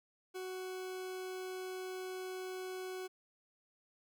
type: tone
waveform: 40% pulse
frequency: 371.7 Hz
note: F#4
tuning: 8 cents sharp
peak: -40 dBFS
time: 0.34-3.08 s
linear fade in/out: 20 ms
effects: none